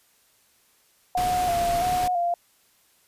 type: tone with vibrato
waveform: sine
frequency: 710 Hz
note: F5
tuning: 28 cents sharp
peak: -21 dBFS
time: 1.15-2.34 s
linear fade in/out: 2 ms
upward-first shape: square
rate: 1.5 Hz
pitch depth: 40 cents each way
type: noise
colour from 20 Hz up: pink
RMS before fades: -32 dBFS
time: 1.17-2.08 s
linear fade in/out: 5 ms
effects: white hiss -62 dBFS RMS until 3.07 s + resampled to 32000 Hz